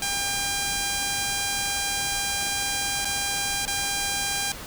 5% pulse tone with dropouts, 800 Hz, G5, 35 cents sharp, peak -13 dBFS, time 0.02-4.52 s, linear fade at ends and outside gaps 2 ms, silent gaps 3.047-3.053 / 3.653-3.677 s, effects pink hiss -38 dBFS RMS until 4.66 s

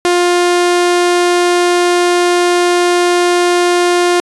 sawtooth tone, 352.6 Hz, F4, 17 cents sharp, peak -5 dBFS, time 0.05-4.2 s, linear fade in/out 0 ms, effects resampled to 24000 Hz

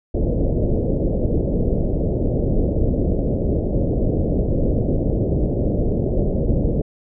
pink low-pass noise, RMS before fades -19 dBFS, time 0.14-6.82 s, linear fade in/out 10 ms, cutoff 590 Hz, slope 48 dB/octave, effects none

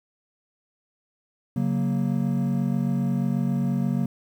triangle chord, F# major, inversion second, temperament equal, 138.59 / 185 / 233.1 Hz, C#3 / F#3 / A#3, 0 / 0 / 0 cents, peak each -24 dBFS, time 1.56-4.06 s, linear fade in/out 5 ms, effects 9-bit

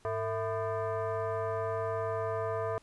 sine tone with frequency modulation, 103.83 Hz, G#2, in tune, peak -30 dBFS, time 0.05-2.78 s, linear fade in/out 0 ms, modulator 554 Hz, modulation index 1.8, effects pink hiss -63 dBFS RMS until 2.82 s + resampled to 24000 Hz

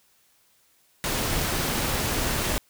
pink noise with amplitude modulation, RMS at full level -24 dBFS, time 1.04-2.58 s, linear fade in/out 0 ms, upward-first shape sine, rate 293 Hz, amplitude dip 45%, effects white hiss -63 dBFS RMS until 2.69 s

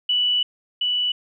sine tone pair in turn, 2960 / 2960 Hz, F#7 / F#7, 0 / 0 cents, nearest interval unison, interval 0 cents, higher neither, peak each -17 / -19 dBFS, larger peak first, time 0.09-0.43 / 0.81-1.12 s, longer first, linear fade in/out 5 ms, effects none

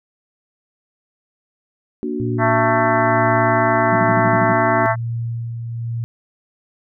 sine chord, Bb augmented, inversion none, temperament equal with one note detuned, 234.6 / 293.7 / 370 Hz, Bb3 / D4 / F#4, +11 / 0 / 0 cents, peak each -25 dBFS, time 2.03-4.86 s, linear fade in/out 0 ms
sine tone with tremolo, 116.5 Hz, A#2, 1 cent flat, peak -20 dBFS, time 2.2-6.04 s, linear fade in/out 0 ms, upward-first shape sine, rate 1.1 Hz, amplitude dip 40%
harmonic tone, 222.5 Hz, A3, 20 cents sharp, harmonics 3 / 4 / 5 / 6 / 7 / 8 / 9, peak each -18 / -20 / -22 / -24 / -25 / -26 / -27 dBFS, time 2.38-4.96 s, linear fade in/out 50 ms
sine tone bursts, 184.4 Hz, F#3, 6 cents flat, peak -19 dBFS, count 8, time 3.92-4.527 s, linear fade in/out 5 ms, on 40 ms, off 41 ms
effects none

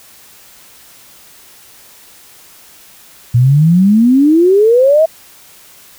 sine exponential sweep, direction up, 116.54 to 659.3 Hz, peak -5 dBFS, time 3.34-5.06 s, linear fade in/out 10 ms, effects white hiss -41 dBFS RMS until 5.98 s

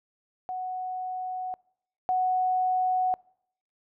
sine tone pair in turn, 740 / 740 Hz, F#5 / F#5, 0 / 0 cents, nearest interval unison, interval 0 cents, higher neither, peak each -30 / -22 dBFS, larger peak second, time 0.49-1.54 / 2.09-3.14 s, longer neither, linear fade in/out 0 ms, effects noise-tail reverb RT60 0.7 s tail -25 dB re dry

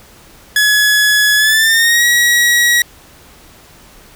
sawtooth tone with pitch glide, 1694 to 1912.5 Hz, G#6 to A#6, +34 to +44 cents, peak -5 dBFS, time 0.56-2.82 s, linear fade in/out 2 ms, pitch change +210 cents, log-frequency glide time 1.36-2.05 s, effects pink hiss -42 dBFS RMS until 4.15 s

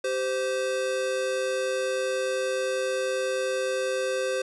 square tone pair together, 388.2 / 518.2 Hz, G4 / C5, -17 / -17 cents, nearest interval perfect fourth, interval 500 cents, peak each -32 / -27 dBFS, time 0.04-4.42 s, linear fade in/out 5 ms, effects resampled to 24000 Hz

